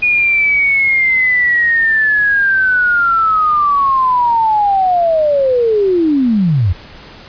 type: linear sweep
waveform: sine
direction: down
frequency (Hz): 2462 to 79.5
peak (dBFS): -9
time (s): 0.02-6.73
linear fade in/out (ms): 10
effects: pink hiss -36 dBFS RMS until 7.28 s + resampled to 11025 Hz